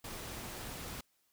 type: noise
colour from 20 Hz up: pink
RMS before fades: -44 dBFS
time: 0.04-1.01 s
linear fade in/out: 5 ms
effects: white hiss -75 dBFS RMS until 1.32 s